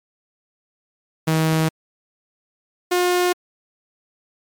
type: tone pair in turn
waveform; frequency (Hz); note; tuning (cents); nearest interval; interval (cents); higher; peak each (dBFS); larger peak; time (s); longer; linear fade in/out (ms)
sawtooth; 159.3 / 357.6; D#3 / F4; +41 / +41; octave + major second; 1400; second; -12 / -12; neither; 1.27-1.69 / 2.91-3.33; neither; 10
effects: MP3 96 kbps